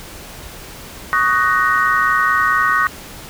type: chord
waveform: sine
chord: D# minor seventh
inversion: third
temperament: just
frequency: 1120.1 / 1244.5 / 1493.4 / 1866.8 Hz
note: C#6 / D#6 / F#6 / A#6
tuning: +18 / 0 / +16 / +2 cents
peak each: -18 dBFS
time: 1.13-2.87 s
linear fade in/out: 0 ms
effects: pink hiss -35 dBFS RMS until 3.29 s